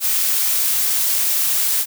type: noise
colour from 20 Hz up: blue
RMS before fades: -18 dBFS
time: 0-1.86 s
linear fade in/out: 50 ms
effects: none